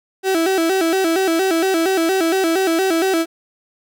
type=tone with vibrato; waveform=35% pulse; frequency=354.3 Hz; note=F4; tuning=25 cents sharp; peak=-13 dBFS; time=0.23-3.26 s; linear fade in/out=50 ms; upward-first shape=square; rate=4.3 Hz; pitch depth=130 cents each way; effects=none